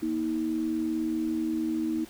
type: tone pair together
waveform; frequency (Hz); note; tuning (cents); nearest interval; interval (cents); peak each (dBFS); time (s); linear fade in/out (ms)
sine; 237.2 / 317.6; A#3 / D#4; +30 / +36; perfect fourth; 506; -32 / -27; 0.02-2.05; 10
effects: pink hiss -50 dBFS RMS until 2.09 s